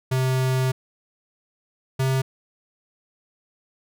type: tone pair in turn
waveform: square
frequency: 130 / 132.35 Hz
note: C3 / C3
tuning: -11 / +20 cents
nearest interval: unison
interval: 31 cents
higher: second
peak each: -20 dBFS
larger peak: neither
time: 0.11-0.72 / 1.99-2.22 s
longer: first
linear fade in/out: 10 ms
effects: none